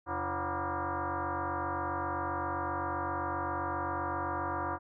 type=tone with frequency modulation; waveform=sine; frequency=130.81 Hz; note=C3; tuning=in tune; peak=-31 dBFS; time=0.06-4.79 s; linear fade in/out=50 ms; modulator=214 Hz; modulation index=5.9; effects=none